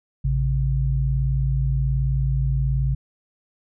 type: tone pair together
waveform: sine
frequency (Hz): 56.27 / 135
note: A1 / C#3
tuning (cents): +40 / -45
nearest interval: octave + minor third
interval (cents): 1515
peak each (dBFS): -21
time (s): 0.24-2.95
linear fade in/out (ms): 10
effects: none